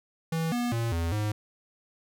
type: tone with pitch steps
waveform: square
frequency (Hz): 163.1 / 241.7 / 115.8 / 83.7 / 105.7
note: E3 / B3 / A#2 / E2 / G#2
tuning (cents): -18 / -37 / -11 / +27 / +31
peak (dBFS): -27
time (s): 0.32-1.32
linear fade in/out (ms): 5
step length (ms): 200
effects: none